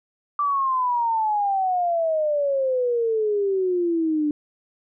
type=exponential sweep; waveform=sine; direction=down; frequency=1174.7 to 293.7 Hz; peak=-19 dBFS; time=0.39-4.31 s; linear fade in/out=2 ms; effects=none